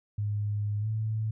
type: tone with pitch glide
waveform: sine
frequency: 103.83 to 109.43 Hz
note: G#2 to A2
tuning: 0 to -9 cents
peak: -27 dBFS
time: 0.18-1.31 s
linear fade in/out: 5 ms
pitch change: +91 cents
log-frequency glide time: 0.8-0.87 s
effects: none